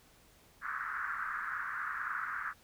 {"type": "band-pass noise", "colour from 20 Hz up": "pink", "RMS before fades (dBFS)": -38, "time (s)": [0.61, 2.54], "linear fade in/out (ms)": 50, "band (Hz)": [1200, 1700], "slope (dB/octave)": 48, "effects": ["pink hiss -63 dBFS RMS until 2.63 s"]}